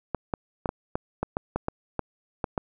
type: clicks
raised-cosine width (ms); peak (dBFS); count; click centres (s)
1; -12; 12; 0.147 / 0.338 / 0.658 / 0.691 / 0.955 / 1.23 / 1.369 / 1.56 / 1.684 / 1.993 / 2.442 / 2.578
effects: none